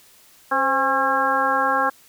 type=harmonic tone with a mistuned harmonic; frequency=270.9 Hz; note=C#4; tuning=40 cents flat; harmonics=1 / 2 / 3 / 4 / 5 / 6; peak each=-31 / -26 / -23 / -22 / -24 / -24 dBFS; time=0.51-1.9 s; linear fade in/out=10 ms; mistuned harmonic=2; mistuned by=-61 cents; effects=white hiss -52 dBFS RMS until 2.08 s